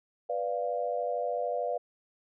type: chord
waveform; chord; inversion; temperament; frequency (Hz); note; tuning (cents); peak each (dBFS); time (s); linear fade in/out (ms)
sine; B diminished; none; equal; 493.9 / 587.3 / 698.5; B4 / D5 / F5; 0 / 0 / 0; -33; 0.29-1.78; 10
effects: none